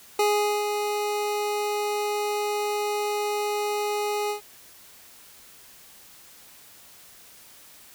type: tone with ADSR envelope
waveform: 25% pulse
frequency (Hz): 415.6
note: G#4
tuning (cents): +1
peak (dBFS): -15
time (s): 0.19-4.41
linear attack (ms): 4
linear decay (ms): 440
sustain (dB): -6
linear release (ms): 110
effects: white hiss -50 dBFS RMS until 7.94 s